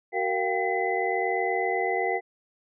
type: tone cluster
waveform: sine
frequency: 376.6 / 464.6 / 702 / 783 / 2022 Hz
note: F#4 / A#4 / F5 / G5 / B6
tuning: +31 / -6 / +9 / -2 / +40 cents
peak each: -30 dBFS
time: 0.12-2.21 s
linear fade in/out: 50 ms
effects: none